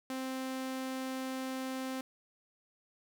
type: tone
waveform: sawtooth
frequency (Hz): 261.6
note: C4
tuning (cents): 0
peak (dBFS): -32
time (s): 0.1-2.01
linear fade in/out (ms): 2
effects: none